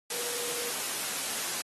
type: tone in noise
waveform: sine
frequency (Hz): 480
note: B4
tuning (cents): -49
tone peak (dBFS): -40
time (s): 0.11-0.71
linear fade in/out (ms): 5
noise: white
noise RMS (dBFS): -33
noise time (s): 0.1-1.62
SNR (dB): -10
effects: high-pass 200 Hz 12 dB/octave + AAC 32 kbps